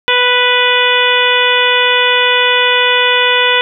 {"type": "harmonic tone", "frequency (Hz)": 493.9, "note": "B4", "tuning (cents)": 0, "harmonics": [1, 2, 3, 4, 5, 6, 7], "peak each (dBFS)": [-16, -16, -16, -16, -16, -16, -16], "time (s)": [0.08, 3.61], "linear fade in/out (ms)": 0, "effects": []}